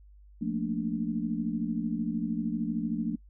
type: chord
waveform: sine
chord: Bb major seventh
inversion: second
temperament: equal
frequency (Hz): 174.61 / 220 / 233.1 / 293.7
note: F3 / A3 / Bb3 / D4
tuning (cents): 0 / 0 / 0 / 0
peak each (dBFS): -35 / -32 / -33 / -35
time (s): 0.41-3.16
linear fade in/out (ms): 10
effects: noise-tail reverb RT60 0.1 s tail -25 dB re dry + added 50 Hz sine -51 dBFS peak until 3.29 s